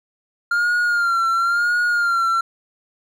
triangle tone with vibrato, 1396.9 Hz, F6, in tune, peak -14 dBFS, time 0.51-2.41 s, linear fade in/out 5 ms, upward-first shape sine, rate 0.97 Hz, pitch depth 57 cents each way, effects none

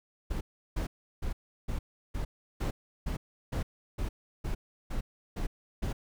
brown noise bursts, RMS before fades -32 dBFS, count 13, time 0.3-5.93 s, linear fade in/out 10 ms, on 110 ms, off 350 ms, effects none

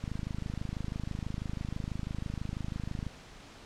click train, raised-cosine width 5 ms, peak -23 dBFS, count 80, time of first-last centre 0.04-3.067 s, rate 26.1 Hz, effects pink hiss -51 dBFS RMS until 3.65 s + low-pass 6000 Hz 12 dB/octave

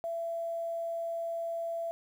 sine tone with quantisation, 670 Hz, E5, 28 cents sharp, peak -32 dBFS, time 0.04-1.91 s, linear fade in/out 0 ms, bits 10, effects none

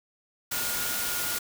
sine tone in noise, 1428 Hz, F6, 38 cents sharp, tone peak -37 dBFS, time 0.51-1.39 s, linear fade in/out 10 ms, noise white, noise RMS -30 dBFS, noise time 0.51-1.39 s, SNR -10 dB, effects none

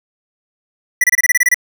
square tone bursts, 1963 Hz, B6, 11 cents flat, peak -9 dBFS, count 10, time 1.01-1.544 s, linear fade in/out 5 ms, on 30 ms, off 26 ms, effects none

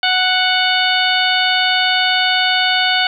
harmonic tone with a mistuned harmonic, 740 Hz, F#5, in tune, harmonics 1 / 2 / 3 / 4 / 5 / 6, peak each -19 / -18 / -21 / -18 / -21 / -23 dBFS, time 0.03-3.07 s, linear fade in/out 2 ms, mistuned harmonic 5, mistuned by -36 cents, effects 8-bit

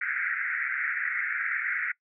white band-pass noise, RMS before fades -30 dBFS, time 0.01-1.92 s, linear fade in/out 5 ms, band 1400 to 2200 Hz, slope 96 dB/octave, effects noise-tail reverb RT60 0.1 s tail -22 dB re dry

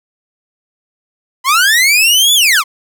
sawtooth linear two-way sweep, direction up then down, 987.8 to 3500 to 987.8 Hz, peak -4 dBFS, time 1.44-2.64 s, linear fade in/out 50 ms, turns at 2.34 s, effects none

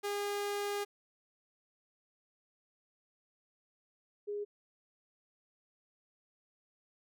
sawtooth / sine tone pair in turn, 407.4 / 412.1 Hz, G#4 / G#4, -33 / -13 cents, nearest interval unison, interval 20 cents, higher second, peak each -30 / -35 dBFS, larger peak first, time 0.03-0.85 / 4.27-4.45 s, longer first, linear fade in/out 20 ms, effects none

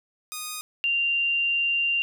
5% pulse / sine tone pair in turn, 1238 / 2779 Hz, D#6 / F7, -9 / -9 cents, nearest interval octave + major second, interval 1400 cents, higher second, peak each -20 / -21 dBFS, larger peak first, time 0.32-0.61 / 0.84-2.02 s, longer second, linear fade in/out 0 ms, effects none

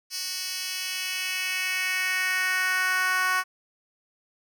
10% pulse tone with high-pass filter sweep, 370.4 Hz, F#4, 2 cents sharp, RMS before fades -27 dBFS, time 0.1-3.44 s, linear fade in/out 50 ms, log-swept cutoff 4400 to 1200 Hz, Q 2.2, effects none

